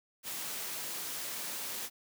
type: noise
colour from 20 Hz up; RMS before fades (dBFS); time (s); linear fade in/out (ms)
white; -39; 0.23-1.9; 50
effects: high-pass 150 Hz 12 dB/octave